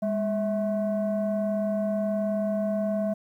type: tone pair together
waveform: sine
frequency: 204.1 / 651 Hz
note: G#3 / E5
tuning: -30 / -22 cents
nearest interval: octave + minor sixth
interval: 2008 cents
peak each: -25 dBFS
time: 0.02-3.14 s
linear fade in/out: 10 ms
effects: tanh soft clip ceiling -20 dBFS + 10-bit